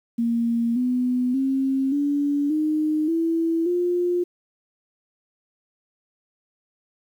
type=tone with pitch steps; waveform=sine; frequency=233.1 / 249.8 / 267.8 / 287 / 307.6 / 329.7 / 353.3 Hz; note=A#3 / B3 / C4 / D4 / D#4 / E4 / F4; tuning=0 / +20 / +40 / -40 / -20 / 0 / +20 cents; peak=-19 dBFS; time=0.18-4.24 s; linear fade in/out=10 ms; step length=580 ms; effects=9-bit